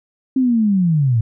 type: linear sweep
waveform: sine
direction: down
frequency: 267.7 to 106.8 Hz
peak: -12 dBFS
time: 0.36-1.21 s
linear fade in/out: 5 ms
effects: none

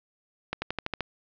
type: accelerating click train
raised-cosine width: 0.3 ms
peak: -13 dBFS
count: 7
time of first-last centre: 0.53-1.007 s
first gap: 90 ms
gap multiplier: 0.95
effects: low-pass 5000 Hz 12 dB/octave

